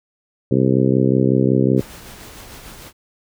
harmonic tone, 65.41 Hz, C2, in tune, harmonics 2 / 3 / 4 / 5 / 6 / 7 / 8, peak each -18 / -19 / -19 / -21 / -20 / -24 / -27 dBFS, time 0.51-1.81 s, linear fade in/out 5 ms
pink noise with tremolo, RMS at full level -37 dBFS, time 1.76-2.93 s, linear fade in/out 50 ms, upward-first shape sine, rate 6.7 Hz, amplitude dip 30%
effects none

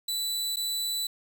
sawtooth tone with dropouts, 3972 Hz, B7, 9 cents sharp, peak -25 dBFS, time 0.08-1.07 s, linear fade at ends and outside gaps 5 ms, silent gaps 0.56-0.568 s, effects 9-bit

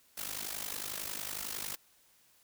white noise with amplitude modulation, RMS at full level -36 dBFS, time 0.17-1.76 s, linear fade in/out 10 ms, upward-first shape sine, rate 51 Hz, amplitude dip 80%, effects white hiss -66 dBFS RMS until 2.43 s

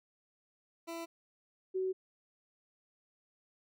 20% pulse / sine tone pair in turn, 333.7 / 375.7 Hz, E4 / F#4, +21 / +26 cents, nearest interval major second, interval 205 cents, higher second, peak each -35 / -31 dBFS, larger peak second, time 0.87-1.06 / 1.74-1.93 s, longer neither, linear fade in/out 20 ms, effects none

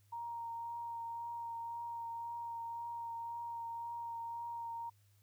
sine tone with vibrato, 932.3 Hz, A#5, in tune, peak -40 dBFS, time 0.12-4.9 s, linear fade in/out 10 ms, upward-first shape triangle, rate 1.9 Hz, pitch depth 15 cents each way, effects added 101 Hz sine -66 dBFS peak until 5.22 s + white hiss -75 dBFS RMS until 5.22 s

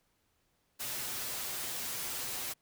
white noise with comb filter, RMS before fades -38 dBFS, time 0.79-2.54 s, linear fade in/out 20 ms, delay 8 ms, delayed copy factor +0.5, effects pink hiss -75 dBFS RMS until 2.61 s

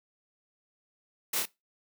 white noise with echo, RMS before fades -31 dBFS, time 1.33-1.4 s, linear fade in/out 5 ms, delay 28 ms, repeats 2, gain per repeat -2 dB, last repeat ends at 1.456 s, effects noise-tail reverb RT60 0.2 s tail -20 dB re dry + high-pass 200 Hz 12 dB/octave

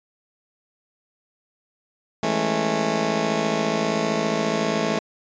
15% pulse chord, A major seventh, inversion second, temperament just, 165 / 206.2 / 220 / 275 Hz, E3 / G#3 / A3 / C#4, +2 / -12 / 0 / -14 cents, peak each -21 / -22 / -18 / -23 dBFS, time 2.23-4.99 s, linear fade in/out 2 ms, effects resampled to 16000 Hz

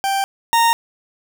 40% pulse tone pair in turn, 784 / 925.5 Hz, G5 / A#5, 0 / -13 cents, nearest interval minor third, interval 287 cents, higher second, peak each -16 / -11 dBFS, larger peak second, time 0.04-0.24 / 0.53-0.73 s, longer neither, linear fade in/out 0 ms, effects 7-bit

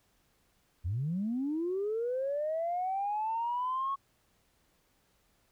sine linear sweep, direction up, 77.7 to 1108.7 Hz, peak -29 dBFS, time 0.84-3.96 s, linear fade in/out 20 ms, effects tanh soft clip ceiling -25 dBFS + pink hiss -71 dBFS RMS until 5.51 s

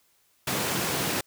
pink high-pass noise, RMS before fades -28 dBFS, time 0.47-1.21 s, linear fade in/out 5 ms, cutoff 110 Hz, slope 24 dB/octave, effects white hiss -66 dBFS RMS until 1.26 s

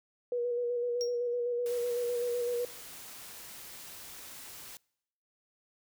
sine tone with vibrato, 482.9 Hz, B4, 39 cents flat, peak -29 dBFS, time 0.32-2.65 s, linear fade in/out 2 ms, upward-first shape square, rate 7.9 Hz, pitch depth 20 cents each way
triangle tone with exponential decay, 5588 Hz, F8, in tune, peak -30 dBFS, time 1.01-1.17 s, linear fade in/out 0 ms, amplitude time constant 34 ms
white noise, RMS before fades -47 dBFS, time 1.66-4.77 s, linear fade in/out 0 ms
effects noise-tail reverb RT60 0.8 s tail -26 dB re dry

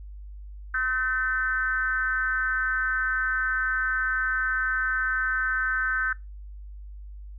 sine tone with frequency modulation, 1534 Hz, G6, 38 cents flat, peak -23 dBFS, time 0.74-6.13 s, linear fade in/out 5 ms, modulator 248 Hz, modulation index 0.76, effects noise-tail reverb RT60 0.2 s tail -21 dB re dry + added 50 Hz sine -38 dBFS peak until 7.38 s

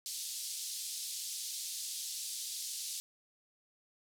pink band-pass noise, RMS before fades -41 dBFS, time 0.06-3 s, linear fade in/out 0 ms, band 4000 to 12000 Hz, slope 24 dB/octave, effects none

